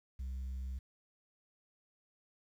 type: tone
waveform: sine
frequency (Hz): 64.8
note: C2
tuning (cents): -16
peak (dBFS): -35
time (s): 0.19-0.79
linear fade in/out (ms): 10
effects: tanh soft clip ceiling -37 dBFS + 11-bit